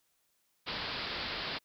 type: low-pass noise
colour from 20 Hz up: white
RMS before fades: -38 dBFS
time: 0.66-1.59 s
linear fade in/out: 20 ms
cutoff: 4900 Hz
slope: 96 dB/octave
effects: white hiss -75 dBFS RMS until 1.64 s